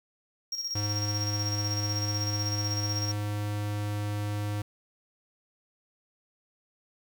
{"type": "tone with tremolo", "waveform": "triangle", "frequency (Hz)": 5590, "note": "F8", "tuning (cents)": 1, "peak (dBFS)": -28, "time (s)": [0.52, 3.12], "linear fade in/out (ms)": 5, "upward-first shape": "square", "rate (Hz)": 16, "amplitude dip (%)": 55}
{"type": "tone", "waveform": "square", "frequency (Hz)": 103.83, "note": "G#2", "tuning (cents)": 0, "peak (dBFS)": -30, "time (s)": [0.75, 4.62], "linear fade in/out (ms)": 5}
{"effects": ["9-bit"]}